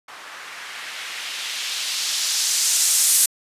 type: noise with low-pass filter sweep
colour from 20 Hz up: violet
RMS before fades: -23 dBFS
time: 0.08-3.26 s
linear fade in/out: 5 ms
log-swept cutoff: 1200 to 9500 Hz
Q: 1.2
effects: resampled to 32000 Hz